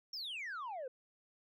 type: exponential sweep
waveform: sine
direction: down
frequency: 5610 to 489.1 Hz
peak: -38 dBFS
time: 0.13-0.88 s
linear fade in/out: 5 ms
effects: tanh soft clip ceiling -39 dBFS